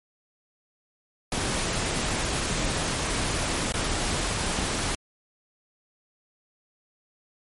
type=noise with dropouts; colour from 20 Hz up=pink; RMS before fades=-27 dBFS; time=1.32-4.95 s; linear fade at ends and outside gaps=2 ms; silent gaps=3.723-3.739 s; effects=MP3 48 kbps